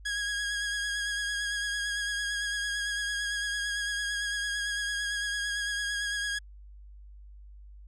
sawtooth tone with vibrato, 1650 Hz, G#6, 12 cents flat, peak -26 dBFS, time 0.05-6.39 s, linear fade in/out 10 ms, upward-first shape sine, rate 8.9 Hz, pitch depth 25 cents each way, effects added 50 Hz sine -46 dBFS peak until 7.87 s + resampled to 22050 Hz

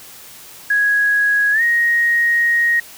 sine tone with pitch glide, 1662 to 1876.3 Hz, G#6 to A#6, +1 to +11 cents, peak -12 dBFS, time 0.7-2.8 s, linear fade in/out 5 ms, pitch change +210 cents, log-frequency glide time 1.52-1.62 s, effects white hiss -39 dBFS RMS until 2.97 s

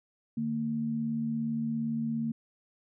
sine tone pair together, 151.32 / 228.7 Hz, D#3 / A#3, -48 / -33 cents, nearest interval perfect fifth, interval 715 cents, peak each -37 / -29 dBFS, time 0.37-2.32 s, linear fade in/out 5 ms, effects none

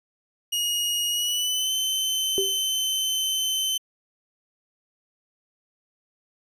sawtooth tone with pitch glide, 2878 to 3067 Hz, F#7 to G7, -49 to -38 cents, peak -20 dBFS, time 0.52-3.78 s, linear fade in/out 10 ms, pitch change +111 cents, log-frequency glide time 1.1-1.72 s
sine tone with exponential decay, 390.7 Hz, G4, 6 cents flat, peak -19 dBFS, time 2.38-2.61 s, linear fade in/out 0 ms, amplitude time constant 50 ms
effects resampled to 32000 Hz

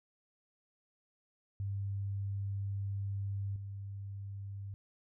sine tone with level steps, 99.2 Hz, G2, 21 cents sharp, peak -34 / -40 dBFS, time 1.6-4.74 s, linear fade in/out 0 ms, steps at 3.56 s, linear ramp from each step 2 ms, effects none

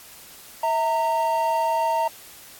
triangle tone pair together, 650 / 919.2 Hz, E5 / A#5, -24 / -25 cents, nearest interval tritone, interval 599 cents, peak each -23 / -19 dBFS, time 0.63-2.08 s, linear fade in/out 5 ms, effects white hiss -45 dBFS RMS until 2.59 s + AAC 64 kbps

